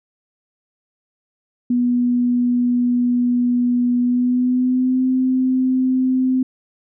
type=tone with pitch glide; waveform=sine; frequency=244.4 to 257.9 Hz; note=B3 to C4; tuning=-18 to -25 cents; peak=-14 dBFS; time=1.7-6.43 s; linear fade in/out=5 ms; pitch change=+93 cents; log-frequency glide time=3.99-5.04 s; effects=none